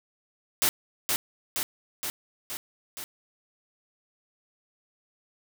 white noise with echo, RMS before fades -23 dBFS, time 0.62-0.69 s, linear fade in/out 0 ms, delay 470 ms, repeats 5, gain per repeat -3 dB, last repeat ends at 3.04 s, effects none

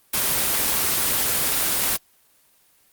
white noise, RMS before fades -21 dBFS, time 0.13-1.97 s, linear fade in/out 10 ms, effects white hiss -59 dBFS RMS until 2.92 s + Opus 24 kbps

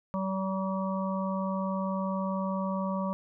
harmonic tone, 191.1 Hz, G3, 44 cents flat, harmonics 1 / 3 / 5 / 6, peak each -30 / -35 / -37 / -38 dBFS, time 0.14-3.13 s, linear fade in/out 0 ms, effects none

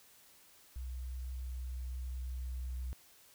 sine tone with level ramp, 63 Hz, B1, 35 cents sharp, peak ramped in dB -38 to -35 dBFS, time 0.76-2.93 s, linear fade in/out 0 ms, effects tanh soft clip ceiling -34 dBFS + white hiss -62 dBFS RMS until 3.34 s

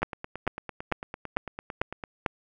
two click trains, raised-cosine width 0.5 ms, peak -20 / -9 dBFS, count 19 / 6, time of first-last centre 0.02-2.038 / 0.03-2.262 s, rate 8.92 / 2.24 Hz, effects none

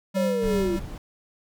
square tone with tremolo, 194.1 Hz, G3, 17 cents flat, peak -24 dBFS, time 0.14-0.8 s, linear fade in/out 20 ms, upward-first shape sine, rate 3 Hz, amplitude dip 50%
sine linear sweep, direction down, 560 to 329.6 Hz, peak -23 dBFS, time 0.16-0.77 s, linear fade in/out 10 ms
brown noise, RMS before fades -34 dBFS, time 0.42-0.98 s, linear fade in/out 2 ms
effects none

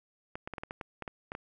clicks, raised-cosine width 0.5 ms, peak -23 dBFS, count 11, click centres 0.355 / 0.475 / 0.537 / 0.582 / 0.635 / 0.709 / 0.812 / 1.023 / 1.078 / 1.319 / 1.351 s, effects none

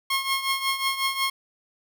15% pulse tone with tremolo, 1079 Hz, C#6, 47 cents flat, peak -14 dBFS, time 0.1-1.3 s, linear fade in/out 5 ms, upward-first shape triangle, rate 5.5 Hz, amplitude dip 75%, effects none

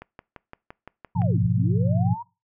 click train, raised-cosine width 0.5 ms, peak -24 dBFS, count 8, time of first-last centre 0.02-1.219 s, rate 5.84 Hz
sine chord, F diminished, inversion first, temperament equal, 103.83 / 123.47 / 174.61 Hz, Ab2 / Cb3 / F3, 0 / 0 / 0 cents, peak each -23 dBFS, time 1.15-2.15 s, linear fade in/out 20 ms
sine linear two-way sweep, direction down then up, 970 to 49.12 to 970 Hz, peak -31 dBFS, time 1.15-2.23 s, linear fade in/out 10 ms, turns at 1.44 s
effects noise-tail reverb RT60 0.3 s tail -24 dB re dry

